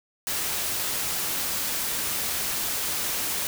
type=noise; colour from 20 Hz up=white; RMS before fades=-28 dBFS; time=0.27-3.47 s; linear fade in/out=0 ms; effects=none